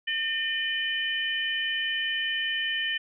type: harmonic tone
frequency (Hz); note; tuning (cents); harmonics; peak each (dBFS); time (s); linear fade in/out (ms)
605; D#5; -49; 3 / 4 / 5; -29 / -36 / -29; 0.07-2.98; 10
effects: none